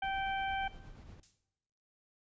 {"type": "harmonic tone", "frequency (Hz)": 778, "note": "G5", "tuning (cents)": -13, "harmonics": [1, 2, 3, 4], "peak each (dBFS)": [-34, -40, -44, -46], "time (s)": [0.02, 0.68], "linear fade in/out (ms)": 5}
{"type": "noise with tremolo", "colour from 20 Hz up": "brown", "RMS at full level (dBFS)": -48, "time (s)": [0.03, 1.2], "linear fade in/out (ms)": 2, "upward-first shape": "triangle", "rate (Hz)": 8.6, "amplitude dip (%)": 50}
{"type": "noise with exponential decay", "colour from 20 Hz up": "violet", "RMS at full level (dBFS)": -48, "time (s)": [1.23, 1.49], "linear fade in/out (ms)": 2, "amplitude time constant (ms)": 55}
{"effects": ["noise-tail reverb RT60 1.0 s tail -19 dB re dry", "resampled to 16000 Hz"]}